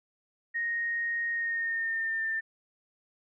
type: tone with pitch glide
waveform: sine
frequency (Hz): 1864.7 to 1791.8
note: A#6 to A6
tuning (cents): 0 to +31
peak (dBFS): -28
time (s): 0.54-2.41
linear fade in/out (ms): 20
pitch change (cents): -69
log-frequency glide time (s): 1.31-2.27
effects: none